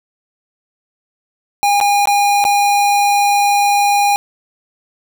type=tone with dropouts; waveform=square; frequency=813 Hz; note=G#5; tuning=37 cents flat; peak=-11 dBFS; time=1.63-4.16 s; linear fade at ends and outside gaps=0 ms; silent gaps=1.802-1.811 / 2.056-2.073 / 2.441-2.451 s; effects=none